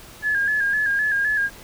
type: tone with vibrato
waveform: sine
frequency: 1667 Hz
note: G#6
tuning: 6 cents sharp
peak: -18 dBFS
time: 0.22-1.5 s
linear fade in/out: 50 ms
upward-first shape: square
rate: 3.9 Hz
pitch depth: 48 cents each way
effects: pink hiss -43 dBFS RMS until 1.63 s